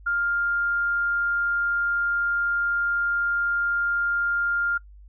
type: tone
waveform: sine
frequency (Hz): 1402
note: F6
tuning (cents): +6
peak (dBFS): -21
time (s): 0.06-4.78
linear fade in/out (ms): 10
effects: noise-tail reverb RT60 0.1 s tail -23 dB re dry + added 50 Hz sine -44 dBFS peak until 5.08 s